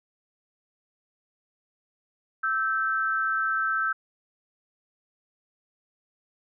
sine tone pair together, 1318.5 / 1554.4 Hz, E6 / G6, 0 / -15 cents, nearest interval minor third, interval 285 cents, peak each -26 dBFS, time 2.43-3.93 s, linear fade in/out 10 ms, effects none

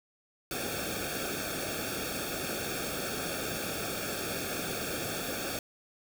pink noise with comb filter, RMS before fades -35 dBFS, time 0.51-5.59 s, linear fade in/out 2 ms, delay 1 ms, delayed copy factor -0.95, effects none

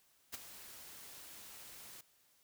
white noise with ADSR envelope, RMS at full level -41 dBFS, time 0.32-2.01 s, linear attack 23 ms, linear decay 18 ms, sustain -12 dB, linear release 4 ms, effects white hiss -71 dBFS RMS until 2.43 s

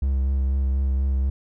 triangle tone with vibrato, 67 Hz, C2, 42 cents sharp, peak -17 dBFS, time 0.02-1.3 s, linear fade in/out 5 ms, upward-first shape sine, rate 4.1 Hz, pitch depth 25 cents each way, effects none

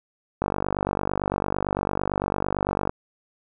click train, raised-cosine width 1 ms, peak -9 dBFS, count 122, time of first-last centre 0.42-2.894 s, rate 48.9 Hz, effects none

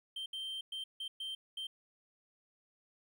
triangle tone bursts at uneven times, 3136 Hz, G7, in tune, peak -37 dBFS, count 6, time 0.16-0.26 / 0.33-0.61 / 0.72-0.84 / 1-1.08 / 1.2-1.35 / 1.57-1.67 s, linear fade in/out 5 ms, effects 13-bit

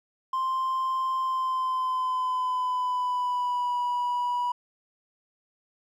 triangle tone with pitch glide, 1046.5 to 976.4 Hz, C6 to B5, 0 to -20 cents, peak -22 dBFS, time 0.33-4.52 s, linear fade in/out 5 ms, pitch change -120 cents, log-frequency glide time 1.19-3.78 s, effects tanh soft clip ceiling -19 dBFS

